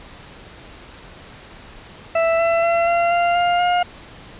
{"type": "tone with pitch steps", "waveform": "40% pulse", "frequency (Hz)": [661, 669.1, 677.2, 685.5, 693.9, 702.3, 710.9], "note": ["E5", "E5", "E5", "F5", "F5", "F5", "F5"], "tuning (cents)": [5, 26, 46, -32, -11, 10, 31], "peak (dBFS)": -14, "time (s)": [2.15, 3.83], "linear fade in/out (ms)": 5, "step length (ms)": 240, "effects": ["pink hiss -41 dBFS RMS until 4.39 s", "resampled to 8000 Hz"]}